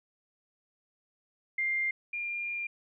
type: tone pair in turn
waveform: sine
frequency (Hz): 2100 / 2401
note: C7 / D7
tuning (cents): +6 / +38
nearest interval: major second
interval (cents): 232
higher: second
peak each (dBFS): -27 / -32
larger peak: first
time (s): 1.58-1.91 / 2.13-2.67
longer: second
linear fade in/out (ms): 5
effects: none